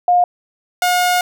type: tone pair in turn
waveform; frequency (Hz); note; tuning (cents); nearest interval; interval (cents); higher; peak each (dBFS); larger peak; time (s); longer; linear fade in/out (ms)
sine / sawtooth; 712 / 718.6; F5 / F5; +33 / +49; unison; 16; second; -9; neither; 0.08-0.24 / 0.82-1.21; second; 2
effects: none